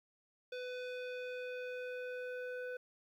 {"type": "tone with low-pass filter sweep", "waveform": "square", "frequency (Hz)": 499.8, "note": "B4", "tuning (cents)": 21, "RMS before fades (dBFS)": -43, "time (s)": [0.52, 2.77], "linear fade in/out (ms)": 5, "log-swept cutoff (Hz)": [3600, 1700], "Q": 1.7, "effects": ["12-bit"]}